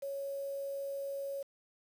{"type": "tone with quantisation", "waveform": "sine", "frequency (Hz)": 554.4, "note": "C#5", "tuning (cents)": 0, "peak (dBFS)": -36, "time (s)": [0.02, 1.43], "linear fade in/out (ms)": 10, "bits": 9, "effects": []}